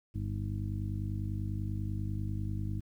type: harmonic tone with a mistuned harmonic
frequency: 50.1 Hz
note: G1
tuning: 38 cents sharp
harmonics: 1 / 2 / 3 / 4 / 5 / 6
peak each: -39 / -34 / -44 / -42 / -49 / -45 dBFS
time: 0.14-2.81 s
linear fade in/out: 20 ms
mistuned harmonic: 6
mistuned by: +76 cents
effects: 11-bit